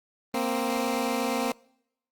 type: tone pair together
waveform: 15% pulse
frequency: 233.1 / 261.6 Hz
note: A#3 / C4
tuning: 0 / 0 cents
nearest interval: major second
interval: 200 cents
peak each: -22 dBFS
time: 0.34-1.52 s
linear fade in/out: 2 ms
effects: noise-tail reverb RT60 0.8 s tail -26 dB re dry + Opus 32 kbps